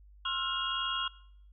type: tone cluster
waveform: sine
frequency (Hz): 1063 / 1349 / 1430 / 2835 / 3293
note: C6 / E6 / F6 / F7 / G#7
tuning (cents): +27 / +40 / +41 / +25 / -15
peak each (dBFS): -37 / -38 / -38 / -37 / -35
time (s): 0.25-1.08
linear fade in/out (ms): 5
effects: noise-tail reverb RT60 0.7 s tail -22 dB re dry + added 50 Hz sine -53 dBFS peak until 1.52 s